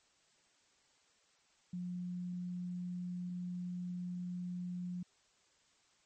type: tone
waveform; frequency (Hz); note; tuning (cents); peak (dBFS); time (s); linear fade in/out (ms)
sine; 178.5; F3; +38; -38; 1.73-5.03; 5
effects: white hiss -71 dBFS RMS until 6.05 s + MP3 32 kbps